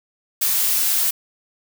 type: noise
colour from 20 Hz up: blue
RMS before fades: -19 dBFS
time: 0.41-1.11 s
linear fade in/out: 10 ms
effects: none